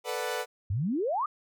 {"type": "chord", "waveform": "sawtooth", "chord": "B minor seventh", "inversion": "third", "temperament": "equal", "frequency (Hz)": [440, 493.9, 587.3, 740], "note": ["A4", "B4", "D5", "F#5"], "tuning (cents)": [0, 0, 0, 0], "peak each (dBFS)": [-32, -30, -34, -34], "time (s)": [0.04, 0.46], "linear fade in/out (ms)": 50}
{"type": "exponential sweep", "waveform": "sine", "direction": "up", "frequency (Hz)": [87.1, 1270], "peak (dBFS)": -26, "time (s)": [0.7, 1.26], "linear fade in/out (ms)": 5}
{"effects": []}